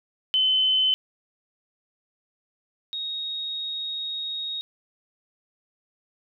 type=tone pair in turn; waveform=sine; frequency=3047 / 3754 Hz; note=G7 / A#7; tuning=-50 / +11 cents; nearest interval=major third; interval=361 cents; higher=second; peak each=-18 / -28 dBFS; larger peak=first; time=0.34-0.94 / 2.93-4.61 s; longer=second; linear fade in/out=0 ms; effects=none